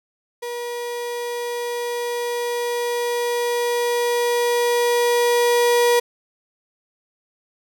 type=tone with level ramp; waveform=35% pulse; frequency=480 Hz; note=B4; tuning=49 cents flat; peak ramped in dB=-25 to -12 dBFS; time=0.42-6 s; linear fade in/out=10 ms; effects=none